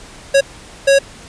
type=tone bursts at uneven times; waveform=square; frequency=551 Hz; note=C#5; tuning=11 cents flat; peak=-8 dBFS; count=2; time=0.34-0.41 / 0.87-0.99 s; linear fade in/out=10 ms; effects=pink hiss -38 dBFS RMS until 1.28 s + resampled to 22050 Hz